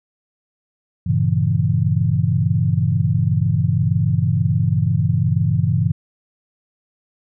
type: chord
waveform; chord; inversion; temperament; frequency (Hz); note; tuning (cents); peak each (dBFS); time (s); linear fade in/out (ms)
sine; G diminished seventh; none; equal; 98 / 116.54 / 138.59 / 164.81; G2 / Bb2 / Db3 / Fb3; 0 / 0 / 0 / 0; -20; 1.06-5.92; 10
effects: none